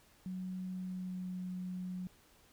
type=tone with pitch glide; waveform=sine; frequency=185 to 182.66 Hz; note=F#3 to F#3; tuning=0 to -22 cents; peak=-38 dBFS; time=0.26-2.07 s; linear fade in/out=0 ms; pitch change=-22 cents; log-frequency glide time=0.66-1.44 s; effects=pink hiss -65 dBFS RMS until 2.52 s